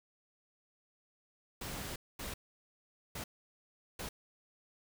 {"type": "noise bursts at uneven times", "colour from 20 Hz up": "pink", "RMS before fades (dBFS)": -42, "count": 4, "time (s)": [[1.61, 1.96], [2.19, 2.34], [3.15, 3.24], [3.99, 4.09]], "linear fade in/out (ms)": 5, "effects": []}